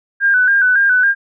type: tone with vibrato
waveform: sine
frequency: 1551 Hz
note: G6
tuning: 19 cents flat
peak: -9 dBFS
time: 0.2-1.15 s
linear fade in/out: 50 ms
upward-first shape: square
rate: 3.6 Hz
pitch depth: 61 cents each way
effects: none